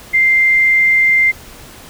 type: tone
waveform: sine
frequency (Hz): 2093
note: C7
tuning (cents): 0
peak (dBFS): -8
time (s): 0.13-1.32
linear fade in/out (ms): 20
effects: pink hiss -37 dBFS RMS until 1.89 s